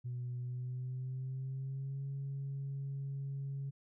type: tone with pitch glide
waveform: sine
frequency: 123.47 to 137.79 Hz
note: B2 to C#3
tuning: 0 to -10 cents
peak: -36 dBFS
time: 0.04-3.71 s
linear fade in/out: 20 ms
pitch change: +190 cents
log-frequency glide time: 0.39-2.05 s
effects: tanh soft clip ceiling -34 dBFS